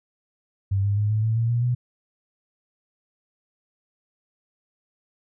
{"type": "tone with pitch steps", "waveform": "sine", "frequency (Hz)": [98, 101.22, 104.55, 107.99, 111.54, 115.2, 118.99, 122.9], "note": ["G2", "G#2", "G#2", "A2", "A2", "A#2", "A#2", "B2"], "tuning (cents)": [0, -44, 12, -32, 24, -20, 36, -8], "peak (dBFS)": -19, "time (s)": [0.71, 1.75], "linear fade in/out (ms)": 10, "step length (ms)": 130, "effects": []}